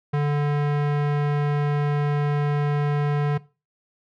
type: tone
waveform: square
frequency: 146 Hz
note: D3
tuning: 10 cents flat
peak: -20 dBFS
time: 0.13-3.38 s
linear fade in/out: 10 ms
effects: noise-tail reverb RT60 0.3 s tail -19 dB re dry + low-pass 2000 Hz 12 dB/octave